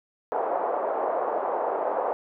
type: band-pass noise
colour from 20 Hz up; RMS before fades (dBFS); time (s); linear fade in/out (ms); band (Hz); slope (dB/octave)
pink; -27; 0.32-2.13; 0; 490 to 930; 24
effects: none